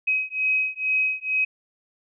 sine beating tone pair, 2534 / 2536.2 Hz, D#7 / D#7, +31 / +33 cents, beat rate 2.2 Hz, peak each -24 dBFS, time 0.07-1.45 s, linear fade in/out 10 ms, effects none

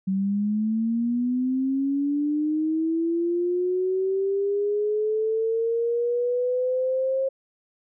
sine linear sweep, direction up, 188.9 to 537 Hz, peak -21 dBFS, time 0.07-7.29 s, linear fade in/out 10 ms, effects none

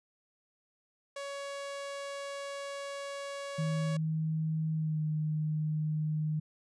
sawtooth tone, 560 Hz, C#5, 18 cents sharp, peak -34 dBFS, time 1.16-3.97 s, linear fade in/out 5 ms
sine tone with pitch glide, 158.1 to 154.13 Hz, D#3 to D#3, +28 to -16 cents, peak -29 dBFS, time 3.58-6.4 s, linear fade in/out 10 ms, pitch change -44 cents, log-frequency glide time 4.74-5.02 s
effects resampled to 22050 Hz

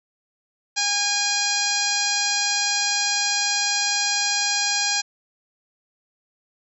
harmonic tone with a mistuned harmonic, 816 Hz, G#5, 31 cents flat, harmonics 1 / 2 / 3 / 4 / 5 / 6 / 7 / 8 / 9, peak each -30 / -29 / -29 / -32 / -27 / -27 / -27 / -31 / -30 dBFS, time 0.76-5.02 s, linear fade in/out 20 ms, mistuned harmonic 5, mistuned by +29 cents, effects none

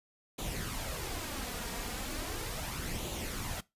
pink noise with flanger, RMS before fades -38 dBFS, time 0.38-3.61 s, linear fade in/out 10 ms, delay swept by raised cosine 0.28 to 4.28 ms, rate 0.37 Hz, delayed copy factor +0.5, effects noise-tail reverb RT60 0.2 s tail -20 dB re dry + resampled to 32000 Hz

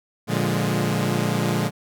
sawtooth chord, Bb dominant seventh, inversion none, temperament equal with one note detuned, 116.54 / 146.83 / 176.24 / 207.7 Hz, Bb2 / D3 / F3 / Ab3, 0 / 0 / +16 / 0 cents, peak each -22 dBFS, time 0.27-1.71 s, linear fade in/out 50 ms, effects none

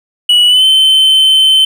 triangle tone with pitch glide, 2936 to 3077 Hz, F#7 to G7, -14 to -33 cents, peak -3 dBFS, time 0.29-1.65 s, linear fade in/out 5 ms, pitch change +81 cents, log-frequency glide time 0.47-0.64 s, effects none

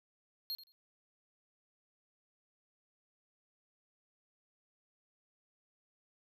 square tone with echo, 4249 Hz, C8, 26 cents sharp, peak -37 dBFS, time 0.5-0.55 s, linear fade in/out 0 ms, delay 85 ms, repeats 2, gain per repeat -15 dB, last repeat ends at 0.72 s, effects none

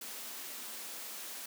white high-pass noise, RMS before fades -44 dBFS, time 0.01-1.46 s, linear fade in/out 5 ms, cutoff 190 Hz, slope 96 dB/octave, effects none

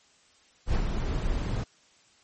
brown noise with ADSR envelope, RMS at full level -23 dBFS, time 0.66-1.64 s, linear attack 81 ms, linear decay 77 ms, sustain -5 dB, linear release 8 ms, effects white hiss -61 dBFS RMS until 2.23 s + MP3 32 kbps

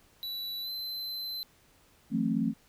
square tone with pitch glide, 3946 to 4066 Hz, B7 to B7, -2 to +50 cents, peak -35 dBFS, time 0.23-1.43 s, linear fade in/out 0 ms, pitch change +52 cents, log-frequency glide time 0.62-0.69 s
sine chord, F# half-diminished seventh, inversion third, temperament just, 166.5 / 185 / 222 / 266.4 Hz, E3 / F#3 / A3 / C4, +18 / 0 / +16 / +31 cents, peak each -34 / -34 / -29 / -31 dBFS, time 2.1-2.54 s, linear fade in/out 50 ms
effects pink hiss -63 dBFS RMS until 2.68 s

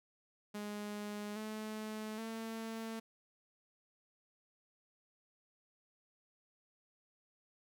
sawtooth tone with pitch steps, 207.7 / 216 / 224.7 Hz, G#3 / A3 / A3, 0 / -32 / +37 cents, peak -37 dBFS, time 0.54-3 s, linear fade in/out 10 ms, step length 820 ms, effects none

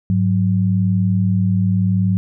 sine tone pair together, 103.3 / 184.06 Hz, G#2 / F#3, -9 / -9 cents, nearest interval minor seventh, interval 1000 cents, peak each -16 dBFS, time 0.1-2.17 s, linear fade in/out 0 ms, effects none

